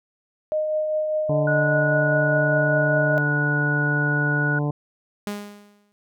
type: tone with tremolo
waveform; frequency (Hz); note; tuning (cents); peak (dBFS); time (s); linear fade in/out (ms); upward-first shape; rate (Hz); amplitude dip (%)
sine; 617; D#5; -15; -19; 0.52-3.18; 0; triangle; 5; 35
type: harmonic tone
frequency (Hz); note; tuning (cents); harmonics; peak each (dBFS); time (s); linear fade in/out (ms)
146.83; D3; 0; 1 / 2 / 3 / 4 / 5 / 6 / 7; -22 / -28 / -32 / -34 / -36 / -38 / -39; 1.29-4.71; 5
type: tone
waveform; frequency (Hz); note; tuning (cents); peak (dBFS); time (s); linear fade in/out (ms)
sine; 1463; F#6; -20; -22; 1.47-4.59; 5
type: tone with exponential decay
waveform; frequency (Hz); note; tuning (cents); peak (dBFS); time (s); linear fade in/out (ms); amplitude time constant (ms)
sawtooth; 205.4; G#3; -19; -21; 5.27-5.92; 0; 140
effects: none